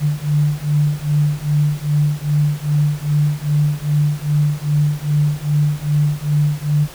sine beating tone pair, 146.83 / 149.33 Hz, D3 / D3, 0 / +29 cents, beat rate 2.5 Hz, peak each -17 / -17 dBFS, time 0-6.88 s, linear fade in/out 50 ms, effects pink hiss -37 dBFS RMS until 6.94 s

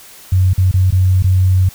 sine tone with dropouts, 93 Hz, F#2, 9 cents sharp, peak -8 dBFS, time 0.32-1.69 s, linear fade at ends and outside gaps 5 ms, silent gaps 0.534-0.579 / 0.714-0.739 / 0.906-0.924 / 1.225-1.241 s, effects white hiss -39 dBFS RMS until 1.74 s

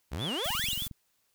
sawtooth exponential sweep, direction up, 58.6 to 4435 Hz, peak -29 dBFS, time 0.11-0.75 s, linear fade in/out 20 ms
triangle tone with vibrato, 3127 Hz, G7, 5 cents flat, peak -32 dBFS, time 0.18-0.88 s, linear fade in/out 50 ms, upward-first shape sine, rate 4.9 Hz, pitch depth 190 cents each way
blue noise, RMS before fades -38 dBFS, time 0.44-0.88 s, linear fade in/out 5 ms
click train, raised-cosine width 5 ms, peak -30 dBFS, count 11, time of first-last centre 0.46-0.912 s, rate 22.1 Hz
effects white hiss -73 dBFS RMS until 1.34 s

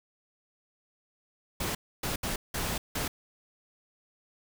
pink noise bursts at uneven times, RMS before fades -32 dBFS, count 5, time 1.6-1.75 / 2.03-2.16 / 2.23-2.36 / 2.54-2.78 / 2.95-3.08 s, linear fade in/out 5 ms, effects none

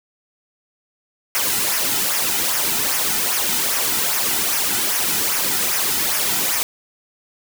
white noise with flanger, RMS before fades -20 dBFS, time 1.35-6.63 s, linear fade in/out 0 ms, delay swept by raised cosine 0.24 to 1.84 ms, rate 2.5 Hz, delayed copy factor -0.6, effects none

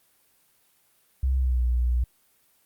sine tone with pitch glide, 65.41 to 60.68 Hz, C2 to B1, 0 to -30 cents, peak -20 dBFS, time 1.23-2.04 s, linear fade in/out 5 ms, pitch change -130 cents, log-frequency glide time 1.37-1.63 s, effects white hiss -64 dBFS RMS until 2.65 s + Opus 32 kbps

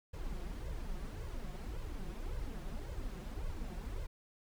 brown noise with flanger, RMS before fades -41 dBFS, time 0.13-4.07 s, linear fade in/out 10 ms, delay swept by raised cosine 1.9 to 5.6 ms, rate 1.8 Hz, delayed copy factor +0.75, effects none

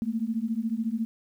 sine beating tone pair, 218.6 / 232.6 Hz, A3 / A#3, -11 / -4 cents, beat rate 14 Hz, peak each -29 dBFS, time 0.02-1.05 s, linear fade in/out 0 ms, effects 10-bit

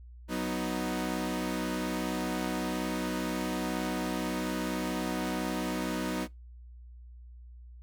sawtooth chord, B major, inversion second, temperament equal, 185 / 246.9 / 311.1 Hz, F#3 / B3 / D#4, 0 / 0 / 0 cents, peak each -31 / -31 / -31 dBFS, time 0.28-6.28 s, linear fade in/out 50 ms, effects noise-tail reverb RT60 0.2 s tail -24 dB re dry + added 60 Hz sine -46 dBFS peak until 7.82 s

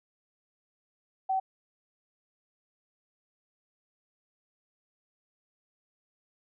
sine tone, 763 Hz, G5, 47 cents flat, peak -25 dBFS, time 1.29-1.4 s, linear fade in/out 10 ms, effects none

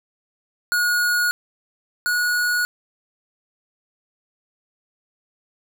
square tone pair in turn, 1447 / 1456.2 Hz, F#6 / F#6, -39 / -28 cents, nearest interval unison, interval 11 cents, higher second, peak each -18 / -19 dBFS, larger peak first, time 0.72-1.31 / 2.06-2.65 s, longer neither, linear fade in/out 0 ms, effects none

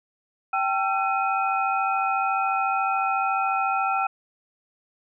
sine tone cluster, 778 / 872 / 1351 / 2507 Hz, G5 / A5 / E6 / D#7, -13 / -16 / +42 / +12 cents, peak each -24 / -33 / -25 / -31 dBFS, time 0.53-4.07 s, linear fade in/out 5 ms, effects none

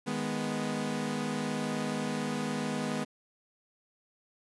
sawtooth chord, G# minor, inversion second, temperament equal, 155.56 / 207.7 / 246.9 Hz, D#3 / G#3 / B3, 0 / 0 / 0 cents, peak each -34 / -31 / -30 dBFS, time 0.06-3.05 s, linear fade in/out 20 ms, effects resampled to 24000 Hz + 10-bit

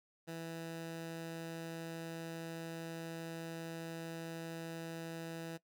15% pulse tone, 164.81 Hz, E3, in tune, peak -36 dBFS, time 0.27-5.58 s, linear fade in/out 20 ms, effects noise-tail reverb RT60 0.1 s tail -20 dB re dry

